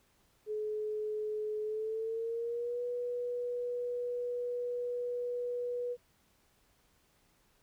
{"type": "tone with pitch glide", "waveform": "sine", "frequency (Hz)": [426.8, 487.4], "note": ["G#4", "B4"], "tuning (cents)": [47, -23], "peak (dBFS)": -33, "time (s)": [0.46, 5.97], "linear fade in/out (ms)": 50, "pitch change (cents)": 230, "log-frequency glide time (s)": [1.63, 2.82], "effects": ["pink hiss -70 dBFS RMS until 7.62 s"]}